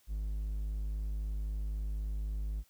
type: tone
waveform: triangle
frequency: 51.91 Hz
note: G#1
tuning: in tune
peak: -31 dBFS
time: 0.07-2.64 s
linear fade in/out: 50 ms
effects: white hiss -68 dBFS RMS until 2.69 s